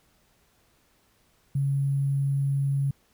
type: tone with sample-and-hold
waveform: sine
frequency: 138.7 Hz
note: C#3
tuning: 1 cent sharp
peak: -22 dBFS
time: 1.55-2.91 s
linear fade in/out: 5 ms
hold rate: 11025 Hz
effects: pink hiss -65 dBFS RMS until 3.13 s